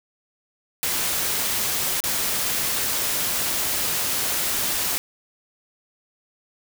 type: noise with dropouts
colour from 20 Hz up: white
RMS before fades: -24 dBFS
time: 0.83-4.98 s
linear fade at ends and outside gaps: 0 ms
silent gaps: 2.004-2.039 s
effects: none